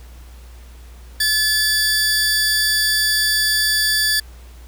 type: tone pair together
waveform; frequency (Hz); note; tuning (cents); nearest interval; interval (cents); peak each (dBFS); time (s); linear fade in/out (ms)
sawtooth; 1727 / 4649; A6 / D8; -33 / -18; octave + perfect fourth; 1715; -15; 1.2-4.2; 5
effects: added 60 Hz sine -37 dBFS peak until 4.67 s + pink hiss -49 dBFS RMS until 4.67 s